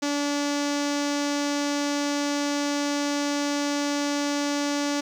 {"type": "tone with low-pass filter", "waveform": "sawtooth", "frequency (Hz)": 288.2, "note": "D4", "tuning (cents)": -33, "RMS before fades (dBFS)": -26, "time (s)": [0.02, 5.01], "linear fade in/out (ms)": 10, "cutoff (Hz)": 6100, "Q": 2.6, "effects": ["9-bit"]}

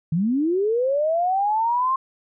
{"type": "linear sweep", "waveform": "sine", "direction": "up", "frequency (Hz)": [150.4, 1072], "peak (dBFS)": -18, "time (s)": [0.12, 1.96], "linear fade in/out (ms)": 5, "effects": []}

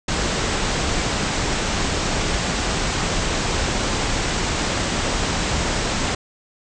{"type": "low-pass noise", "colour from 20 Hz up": "pink", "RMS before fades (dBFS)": -22, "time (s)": [0.08, 6.15], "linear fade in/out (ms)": 5, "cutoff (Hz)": 8200, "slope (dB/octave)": 96, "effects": []}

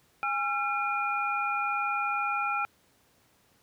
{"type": "tone cluster", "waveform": "sine", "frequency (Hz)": [820, 1361, 2422], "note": ["G#5", "F6", "D#7"], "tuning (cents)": [-22, -45, -47], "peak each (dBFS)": [-32, -29, -33], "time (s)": [0.23, 2.65], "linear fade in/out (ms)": 0, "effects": ["pink hiss -65 dBFS RMS until 3.62 s", "high-pass 80 Hz 12 dB/octave"]}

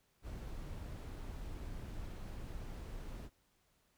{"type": "noise", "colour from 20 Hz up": "brown", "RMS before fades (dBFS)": -45, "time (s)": [0.22, 3.3], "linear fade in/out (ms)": 50, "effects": ["pink hiss -75 dBFS RMS until 3.97 s"]}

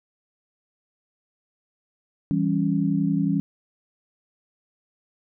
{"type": "chord", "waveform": "sine", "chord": "C# diminished", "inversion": "first", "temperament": "equal", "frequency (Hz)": [164.81, 196, 277.2], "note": ["E3", "G3", "C#4"], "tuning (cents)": [0, 0, 0], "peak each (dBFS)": -24, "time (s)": [2.31, 3.4], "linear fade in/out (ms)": 0, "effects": []}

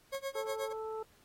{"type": "tone with tremolo", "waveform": "40% pulse", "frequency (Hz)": 545, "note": "C#5", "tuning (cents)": -29, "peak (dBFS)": -33, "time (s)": [0.12, 0.73], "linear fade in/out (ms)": 10, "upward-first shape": "sine", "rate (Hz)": 8.3, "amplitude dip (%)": 95}
{"type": "harmonic tone", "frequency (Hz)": 439.2, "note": "A4", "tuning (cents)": -3, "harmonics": [1, 2, 3], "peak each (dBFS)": [-38, -44, -48], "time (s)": [0.35, 1.03], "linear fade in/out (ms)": 5}
{"effects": ["pink hiss -66 dBFS RMS until 1.24 s", "AAC 48 kbps"]}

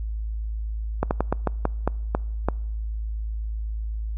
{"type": "slowing click train", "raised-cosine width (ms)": 1, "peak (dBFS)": -7, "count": 9, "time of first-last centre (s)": [1.03, 2.486], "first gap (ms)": 79, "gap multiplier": 1.23, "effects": ["noise-tail reverb RT60 0.9 s tail -26 dB re dry", "added 54 Hz sine -26 dBFS peak until 4.17 s"]}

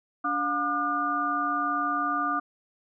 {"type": "tone cluster", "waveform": "sine", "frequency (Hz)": [288.5, 715, 1203, 1445], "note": ["D4", "F5", "D6", "F#6"], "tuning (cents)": [-31, 41, 41, -41], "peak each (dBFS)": [-33, -33, -26, -33], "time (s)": [0.24, 2.4], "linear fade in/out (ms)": 10, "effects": []}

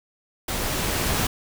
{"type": "noise with level ramp", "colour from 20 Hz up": "pink", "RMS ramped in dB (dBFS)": [-27, -23], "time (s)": [0.48, 1.27], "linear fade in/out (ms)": 5, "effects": []}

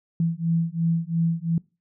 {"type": "beating tone pair", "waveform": "sine", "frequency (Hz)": [164.81, 167.71], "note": ["E3", "E3"], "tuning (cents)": [0, 30], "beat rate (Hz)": 2.9, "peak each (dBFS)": [-24, -24], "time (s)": [0.2, 1.58], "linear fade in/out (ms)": 2, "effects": ["noise-tail reverb RT60 0.3 s tail -24 dB re dry"]}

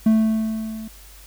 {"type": "tone with level ramp", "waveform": "triangle", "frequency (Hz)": 220, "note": "A3", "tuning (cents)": 0, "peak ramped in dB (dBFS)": [-9, -29], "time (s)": [0.06, 0.88], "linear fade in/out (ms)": 5, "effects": ["added 50 Hz sine -44 dBFS peak until 1.26 s", "white hiss -47 dBFS RMS until 1.26 s"]}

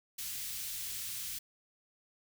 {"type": "band-stop noise", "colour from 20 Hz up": "white", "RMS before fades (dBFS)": -40, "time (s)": [0.18, 1.39], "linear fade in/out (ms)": 10, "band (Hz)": [120, 2500], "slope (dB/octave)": 12, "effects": []}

